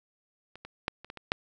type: clicks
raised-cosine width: 0.3 ms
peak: -30 / -27 / -12 / -29 / -24 / -26 / -9 dBFS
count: 7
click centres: 0.556 / 0.65 / 0.881 / 1.046 / 1.101 / 1.173 / 1.319 s
effects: none